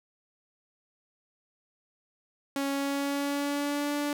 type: tone with pitch glide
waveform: sawtooth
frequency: 277.2 to 290.8 Hz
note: C#4 to D4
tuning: 0 to -17 cents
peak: -24 dBFS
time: 2.56-4.13 s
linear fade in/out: 2 ms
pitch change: +83 cents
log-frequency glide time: 2.7-3.94 s
effects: none